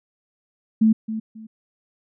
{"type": "tone with echo", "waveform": "sine", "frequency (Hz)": 220, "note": "A3", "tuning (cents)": 0, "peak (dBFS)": -12, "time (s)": [0.81, 0.93], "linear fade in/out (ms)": 10, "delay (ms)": 270, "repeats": 2, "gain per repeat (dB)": -12, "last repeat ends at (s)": 1.47, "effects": []}